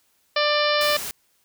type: harmonic tone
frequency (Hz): 593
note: D5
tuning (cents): +17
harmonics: 1 / 2 / 3 / 4 / 5 / 6 / 7 / 8 / 9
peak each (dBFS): -22 / -25 / -27 / -28 / -29 / -30 / -30 / -31 / -32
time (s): 0.36-0.97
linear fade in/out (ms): 5
type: noise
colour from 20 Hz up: white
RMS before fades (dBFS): -31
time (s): 0.81-1.11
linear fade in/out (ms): 0
effects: white hiss -65 dBFS RMS until 1.44 s